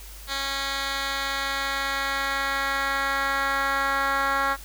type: tone with band-pass filter sweep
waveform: 10% pulse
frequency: 274.5 Hz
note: C#4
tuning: 17 cents flat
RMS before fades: -26 dBFS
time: 0.27-4.57 s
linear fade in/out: 50 ms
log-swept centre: 3400 to 1400 Hz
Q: 1.3
effects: added 50 Hz sine -41 dBFS peak until 4.64 s + white hiss -45 dBFS RMS until 4.64 s